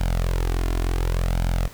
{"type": "tone with flanger", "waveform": "sawtooth", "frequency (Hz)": 43.24, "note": "F1", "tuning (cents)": -16, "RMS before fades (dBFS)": -22, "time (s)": [0, 1.68], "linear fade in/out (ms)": 10, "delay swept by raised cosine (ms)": [1.3, 2.9], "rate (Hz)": 0.69, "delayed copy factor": 0.7, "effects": ["pink hiss -45 dBFS RMS until 1.73 s"]}